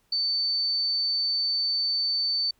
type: tone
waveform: sine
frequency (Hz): 4540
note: C#8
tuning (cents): +41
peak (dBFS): -23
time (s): 0.12-2.51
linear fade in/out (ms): 5
effects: pink hiss -68 dBFS RMS until 2.59 s